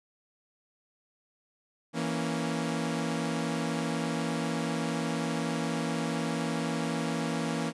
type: chord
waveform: sawtooth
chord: A# diminished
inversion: second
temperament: equal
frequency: 164.81 / 233.1 / 277.2 Hz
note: E3 / A#3 / C#4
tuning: 0 / 0 / 0 cents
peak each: -29 / -29 / -31 dBFS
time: 1.93-7.73 s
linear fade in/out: 50 ms
effects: resampled to 24000 Hz